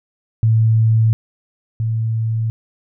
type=tone pair in turn; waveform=sine; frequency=111.7 / 112.26 Hz; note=A2 / A2; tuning=+27 / +35 cents; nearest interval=unison; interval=8 cents; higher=second; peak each=-10 / -16 dBFS; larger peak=first; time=0.43-1.13 / 1.8-2.5 s; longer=neither; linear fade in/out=0 ms; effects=none